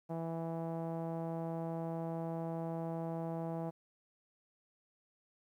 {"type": "tone with low-pass filter", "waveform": "sawtooth", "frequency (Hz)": 164.81, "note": "E3", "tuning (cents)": 0, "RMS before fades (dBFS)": -39, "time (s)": [0.09, 3.71], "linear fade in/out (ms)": 20, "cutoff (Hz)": 750, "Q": 2.6, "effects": ["12-bit"]}